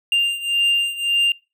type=beating tone pair; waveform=triangle; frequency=2794 / 2795.8 Hz; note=F7 / F7; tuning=0 / +1 cents; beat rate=1.8 Hz; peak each=-17 / -20 dBFS; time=0.12-1.32 s; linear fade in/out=2 ms; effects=noise-tail reverb RT60 0.3 s tail -25 dB re dry